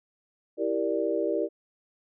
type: chord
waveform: sine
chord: E half-diminished seventh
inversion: none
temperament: equal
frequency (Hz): 329.6 / 392 / 466.2 / 587.3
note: E4 / G4 / Bb4 / D5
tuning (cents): 0 / 0 / 0 / 0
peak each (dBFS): -30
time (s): 0.57-1.49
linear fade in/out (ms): 50
effects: none